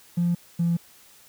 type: tone pair in turn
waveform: triangle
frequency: 173.3 / 170.13 Hz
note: F3 / F3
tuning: -13 / -45 cents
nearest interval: unison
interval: 32 cents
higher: first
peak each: -16 dBFS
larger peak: neither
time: 0.17-0.35 / 0.59-0.77 s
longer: neither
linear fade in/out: 10 ms
effects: tanh soft clip ceiling -17 dBFS + white hiss -53 dBFS RMS until 1.28 s